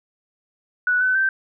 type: tone with pitch steps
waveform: sine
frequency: 1476 / 1511 / 1557 Hz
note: F#6 / F#6 / G6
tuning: -5 / +36 / -12 cents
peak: -16 dBFS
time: 0.87-1.29 s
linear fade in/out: 2 ms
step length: 140 ms
effects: none